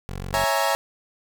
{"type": "tone", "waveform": "15% pulse", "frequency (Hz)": 46.25, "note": "F#1", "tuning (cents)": 0, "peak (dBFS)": -24, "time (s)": [0.09, 0.44], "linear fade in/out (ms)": 0}
{"type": "chord", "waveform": "30% pulse", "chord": "A# half-diminished seventh", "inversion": "first", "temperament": "equal", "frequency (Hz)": [554.4, 659.3, 830.6, 932.3], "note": ["C#5", "E5", "G#5", "A#5"], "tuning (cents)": [0, 0, 0, 0], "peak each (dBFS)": -23, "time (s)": [0.34, 0.75], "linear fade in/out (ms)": 0}
{"effects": []}